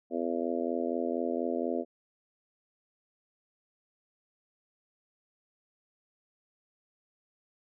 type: harmonic tone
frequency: 84.2 Hz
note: E2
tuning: 37 cents sharp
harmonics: 3 / 4 / 5 / 6 / 7 / 8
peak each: -34 / -35 / -36 / -37 / -37 / -38 dBFS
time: 0.1-1.85 s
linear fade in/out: 50 ms
effects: none